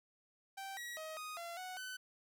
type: tone with pitch steps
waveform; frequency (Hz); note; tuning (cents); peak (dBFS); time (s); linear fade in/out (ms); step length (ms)
sawtooth; 779 / 1916 / 631 / 1244 / 683 / 739 / 1510; G5 / A#6 / D#5 / D#6 / F5 / F#5 / F#6; -11 / +47 / +24 / -1 / -39 / -2 / +35; -40; 0.57-1.97; 10; 200
effects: none